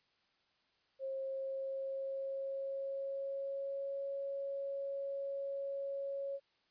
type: tone with pitch glide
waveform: sine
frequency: 536 to 553.6 Hz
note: C5 to C#5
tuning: +42 to -2 cents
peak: -37 dBFS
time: 0.99-6.4 s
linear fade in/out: 50 ms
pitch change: +56 cents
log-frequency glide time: 1.22-4.05 s
effects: white hiss -75 dBFS RMS until 6.7 s + resampled to 11025 Hz